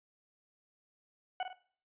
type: tone with echo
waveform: 40% pulse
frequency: 740 Hz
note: F#5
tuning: in tune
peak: -31 dBFS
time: 1.4-1.43 s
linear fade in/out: 2 ms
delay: 50 ms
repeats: 2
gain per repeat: -7 dB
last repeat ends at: 1.53 s
effects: noise-tail reverb RT60 0.5 s tail -17 dB re dry + resampled to 8000 Hz